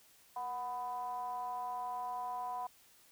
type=ring-modulated tone; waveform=triangle; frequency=129.5 Hz; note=C3; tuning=17 cents flat; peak=-32 dBFS; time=0.36-2.67 s; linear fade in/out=5 ms; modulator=866 Hz; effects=white hiss -64 dBFS RMS until 3.11 s